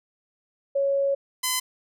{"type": "tone pair in turn", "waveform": ["sine", "5% pulse"], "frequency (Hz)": [554.4, 1018.5], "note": ["C#5", "C6"], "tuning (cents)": [0, -47], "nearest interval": "major seventh", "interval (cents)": 1053, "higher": "second", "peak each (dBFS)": [-20, -11], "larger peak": "second", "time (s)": [[0.75, 1.15], [1.43, 1.6]], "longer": "first", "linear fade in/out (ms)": 10, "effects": []}